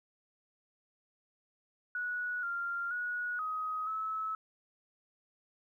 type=tone with pitch steps; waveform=sine; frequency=1466 / 1391 / 1458 / 1260 / 1298 Hz; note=F#6 / F6 / F#6 / D#6 / E6; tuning=-16 / -7 / -26 / +21 / -27 cents; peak=-33 dBFS; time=1.95-4.35 s; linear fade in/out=2 ms; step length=480 ms; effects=12-bit